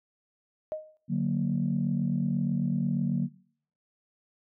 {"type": "tone with exponential decay", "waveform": "sine", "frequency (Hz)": 621, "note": "D#5", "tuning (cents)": -3, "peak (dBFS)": -27, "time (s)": [0.72, 0.97], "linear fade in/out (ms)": 0, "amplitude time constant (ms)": 54}
{"type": "chord", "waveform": "sine", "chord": "D augmented", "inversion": "none", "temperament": "equal", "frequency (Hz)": [146.83, 185, 233.1], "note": ["D3", "F#3", "A#3"], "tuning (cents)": [0, 0, 0], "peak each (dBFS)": [-29, -28, -29], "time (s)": [1.08, 3.29], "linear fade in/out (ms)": 50}
{"effects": ["noise-tail reverb RT60 0.6 s tail -23 dB re dry", "tanh soft clip ceiling -17 dBFS"]}